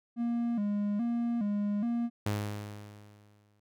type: tone with vibrato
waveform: triangle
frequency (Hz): 220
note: A3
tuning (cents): 0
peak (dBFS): -26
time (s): 0.16-2.1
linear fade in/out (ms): 50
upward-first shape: square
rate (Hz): 1.2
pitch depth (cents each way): 120
type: tone with exponential decay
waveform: sawtooth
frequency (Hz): 103.83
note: G#2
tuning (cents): 0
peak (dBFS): -24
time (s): 2.26-3.6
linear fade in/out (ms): 5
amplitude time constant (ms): 290
effects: none